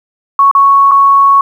sine tone with dropouts, 1108.7 Hz, C#6, in tune, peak -3 dBFS, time 0.39-1.41 s, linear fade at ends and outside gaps 2 ms, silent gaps 0.513-0.55 / 0.912-0.916 s, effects 7-bit

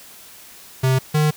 square tone pair in turn, 130.81 / 152.13 Hz, C3 / D#3, 0 / -39 cents, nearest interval minor third, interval 261 cents, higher second, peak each -15 dBFS, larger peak neither, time 0.83-0.99 / 1.14-1.31 s, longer second, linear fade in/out 10 ms, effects white hiss -43 dBFS RMS until 1.36 s

